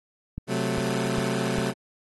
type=click train; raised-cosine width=5 ms; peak=-19 dBFS; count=4; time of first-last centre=0.38-1.585 s; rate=2.49 Hz
type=chord; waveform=20% pulse; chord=F# diminished; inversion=second; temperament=equal; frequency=130.81 / 185 / 220 Hz; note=C3 / F#3 / A3; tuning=0 / 0 / 0 cents; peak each=-24 dBFS; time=0.47-1.74 s; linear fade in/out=50 ms
effects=AAC 32 kbps